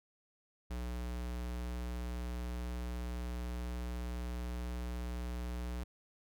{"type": "tone", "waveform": "square", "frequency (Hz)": 60.5, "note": "B1", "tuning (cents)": -35, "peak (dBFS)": -38, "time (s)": [0.7, 5.84], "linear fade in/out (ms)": 10, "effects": []}